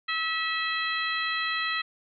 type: harmonic tone with a mistuned harmonic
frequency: 648 Hz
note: E5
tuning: 30 cents flat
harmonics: 2 / 3 / 4 / 5 / 6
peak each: -32 / -30 / -34 / -35 / -35 dBFS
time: 0.08-1.82 s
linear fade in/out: 10 ms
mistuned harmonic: 6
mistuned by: +60 cents
effects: none